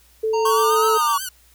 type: tone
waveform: sine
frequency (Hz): 440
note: A4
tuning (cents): 0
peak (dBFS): -18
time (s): 0.23-0.98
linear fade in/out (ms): 10
type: harmonic tone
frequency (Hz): 924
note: A#5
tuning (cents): -16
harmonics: 1 / 3 / 5 / 7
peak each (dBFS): -22 / -36 / -37 / -40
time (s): 0.33-1.17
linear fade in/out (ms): 10
type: exponential two-way sweep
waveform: triangle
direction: up then down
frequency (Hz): 1087 to 1309 to 1122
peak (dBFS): -16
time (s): 0.45-1.18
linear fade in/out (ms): 5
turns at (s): 0.89
type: tone with vibrato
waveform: 5% pulse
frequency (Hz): 1501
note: F#6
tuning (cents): +24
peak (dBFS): -16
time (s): 0.45-1.29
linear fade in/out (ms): 5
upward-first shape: sine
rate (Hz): 8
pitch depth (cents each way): 77
effects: added 60 Hz sine -55 dBFS peak until 1.54 s + white hiss -55 dBFS RMS until 1.54 s